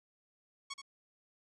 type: tone with echo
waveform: 10% pulse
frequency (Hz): 1108.7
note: C#6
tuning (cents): 0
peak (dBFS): -31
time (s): 0.7-0.74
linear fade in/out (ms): 10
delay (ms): 78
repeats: 1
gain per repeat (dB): -6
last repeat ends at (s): 0.818
effects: resampled to 22050 Hz + 12-bit